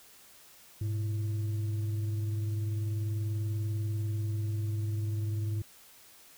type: tone with frequency modulation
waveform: sine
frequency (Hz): 103.83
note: G#2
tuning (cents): 0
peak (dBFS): -29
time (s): 0.81-5.62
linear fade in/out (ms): 5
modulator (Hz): 228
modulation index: 0.33
effects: white hiss -56 dBFS RMS until 6.37 s